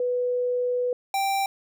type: tone pair in turn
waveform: sine / square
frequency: 493.9 / 784 Hz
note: B4 / G5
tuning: 0 / 0 cents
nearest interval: minor sixth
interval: 800 cents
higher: second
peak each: -22 / -23 dBFS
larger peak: first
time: 0-0.93 / 1.14-1.46 s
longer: first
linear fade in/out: 2 ms
effects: none